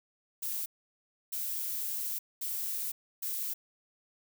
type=noise bursts at uneven times; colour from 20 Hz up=violet; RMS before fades=-35 dBFS; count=4; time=0.42-0.66 / 1.32-2.19 / 2.41-2.92 / 3.22-3.54 s; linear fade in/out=10 ms; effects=none